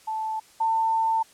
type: tone pair in turn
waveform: sine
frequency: 877 / 896.5 Hz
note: A5 / A5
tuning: -6 / +32 cents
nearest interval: unison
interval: 38 cents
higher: second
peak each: -26 / -20 dBFS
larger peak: second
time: 0.07-0.4 / 0.6-1.23 s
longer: second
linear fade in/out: 10 ms
effects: white hiss -54 dBFS RMS until 1.33 s + low-pass 10000 Hz 12 dB/octave